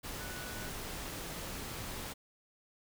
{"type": "tone in noise", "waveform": "sine", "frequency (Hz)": 1480, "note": "F#6", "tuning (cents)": 0, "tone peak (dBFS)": -48, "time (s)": [0.19, 0.7], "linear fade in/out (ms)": 20, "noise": "pink", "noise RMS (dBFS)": -42, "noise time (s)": [0.03, 2.14], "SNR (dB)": -9, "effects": []}